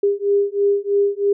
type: beating tone pair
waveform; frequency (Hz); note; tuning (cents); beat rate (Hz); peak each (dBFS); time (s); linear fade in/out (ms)
sine; 401.5 / 404.6; G4 / G#4; +41 / -45; 3.1; -18; 0.03-1.33; 5
effects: none